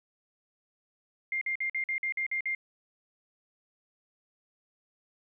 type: tone bursts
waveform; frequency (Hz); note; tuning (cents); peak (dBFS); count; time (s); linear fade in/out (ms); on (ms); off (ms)
sine; 2110; C7; +14; -28; 9; 1.32-2.549; 2; 93; 49
effects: none